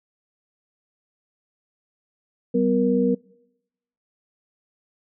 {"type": "tone cluster", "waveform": "sine", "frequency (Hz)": [192.3, 250.4, 472], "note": ["G3", "B3", "A#4"], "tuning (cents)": [-33, 24, 22], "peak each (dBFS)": [-23, -21, -21], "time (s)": [2.54, 3.15], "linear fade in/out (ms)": 10, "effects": ["noise-tail reverb RT60 0.9 s tail -25 dB re dry"]}